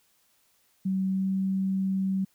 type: tone with pitch glide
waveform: sine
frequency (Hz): 190.2 to 191.52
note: F#3 to G3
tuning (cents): +48 to -40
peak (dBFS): -24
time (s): 0.85-2.25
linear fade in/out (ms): 10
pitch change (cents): +12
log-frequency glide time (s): 1.08-1.28
effects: white hiss -67 dBFS RMS until 2.34 s